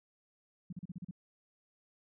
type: tone bursts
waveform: sine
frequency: 178.5 Hz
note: F3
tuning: 38 cents sharp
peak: -39 dBFS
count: 7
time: 0.7-1.111 s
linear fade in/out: 5 ms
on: 27 ms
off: 37 ms
effects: none